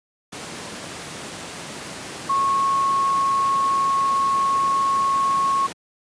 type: tone in noise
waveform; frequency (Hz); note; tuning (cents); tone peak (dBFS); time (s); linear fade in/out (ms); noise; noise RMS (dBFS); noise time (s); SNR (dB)
sine; 1096; C#6; -20; -17; 2.29-5.67; 10; pink; -33; 0.32-5.73; +13
effects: high-pass 150 Hz 12 dB/octave + resampled to 22050 Hz